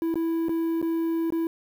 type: tone with dropouts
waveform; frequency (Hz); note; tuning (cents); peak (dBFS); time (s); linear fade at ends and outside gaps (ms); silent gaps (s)
triangle; 329.6; E4; 0; -21; 0.02-1.47; 1; 0.142-0.156 / 0.485-0.493 / 0.816-0.826 / 1.304-1.323
effects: 8-bit